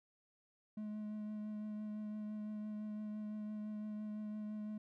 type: tone with vibrato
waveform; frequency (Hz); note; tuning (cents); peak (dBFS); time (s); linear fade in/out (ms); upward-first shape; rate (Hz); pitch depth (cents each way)
triangle; 212.1; G#3; +37; -39; 0.77-4.78; 5; triangle; 5.9; 16
effects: none